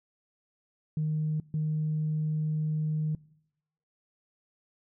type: tone bursts at uneven times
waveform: sine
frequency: 154.4 Hz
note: D#3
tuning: 13 cents flat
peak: -25 dBFS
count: 2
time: 0.97-1.4 / 1.54-3.15 s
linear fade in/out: 2 ms
effects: noise-tail reverb RT60 0.8 s tail -24 dB re dry + tanh soft clip ceiling -22 dBFS